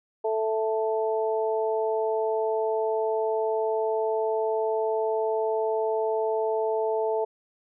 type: harmonic tone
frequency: 220 Hz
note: A3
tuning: in tune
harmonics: 2 / 3 / 4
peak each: -25 / -29 / -31 dBFS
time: 0.24-7.25 s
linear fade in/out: 10 ms
effects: none